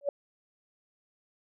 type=tone with exponential growth; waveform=sine; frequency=568 Hz; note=C#5; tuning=42 cents sharp; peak=-21 dBFS; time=0.01-0.09 s; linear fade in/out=2 ms; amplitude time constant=16 ms; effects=none